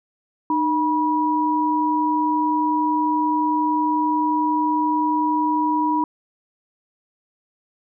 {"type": "tone pair together", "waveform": "sine", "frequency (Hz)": [305.2, 970], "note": ["D#4", "B5"], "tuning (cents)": [-33, -31], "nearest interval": "octave + minor sixth", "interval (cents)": 2002, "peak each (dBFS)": [-21, -19], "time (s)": [0.5, 6.04], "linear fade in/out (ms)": 2, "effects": []}